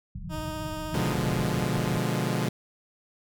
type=low-pass noise; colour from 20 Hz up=white; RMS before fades=-37 dBFS; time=0.15-1.99 s; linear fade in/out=5 ms; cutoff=190 Hz; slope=96 dB/octave
type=tone with vibrato; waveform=15% pulse; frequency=311.1 Hz; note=D#4; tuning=in tune; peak=-27 dBFS; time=0.29-1.17 s; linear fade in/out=50 ms; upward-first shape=triangle; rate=16 Hz; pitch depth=18 cents each way
type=chord; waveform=sawtooth; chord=B diminished seventh; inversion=none; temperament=equal; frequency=123.47 / 146.83 / 174.61 / 207.7 Hz; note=B2 / D3 / F3 / Ab3; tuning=0 / 0 / 0 / 0 cents; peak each=-26 / -27 / -27 / -28 dBFS; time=0.94-2.49 s; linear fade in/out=5 ms
effects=none